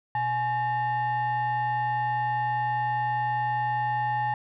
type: tone with frequency modulation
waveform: sine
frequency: 845 Hz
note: G#5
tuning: 30 cents sharp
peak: -23 dBFS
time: 0.15-4.34 s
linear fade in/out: 2 ms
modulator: 970 Hz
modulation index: 0.61
effects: tanh soft clip ceiling -19 dBFS